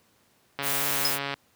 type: click train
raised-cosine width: 0.3 ms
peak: -14 dBFS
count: 106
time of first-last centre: 0.59-1.34 s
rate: 140 Hz
type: noise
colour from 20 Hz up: blue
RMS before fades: -28 dBFS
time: 0.62-1.19 s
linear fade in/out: 50 ms
type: tone with exponential decay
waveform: sine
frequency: 5110 Hz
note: D#8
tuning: 45 cents sharp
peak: -19 dBFS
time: 1.05-1.17 s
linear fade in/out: 1 ms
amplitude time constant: 25 ms
effects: pink hiss -64 dBFS RMS until 1.55 s + high-pass 100 Hz 12 dB/octave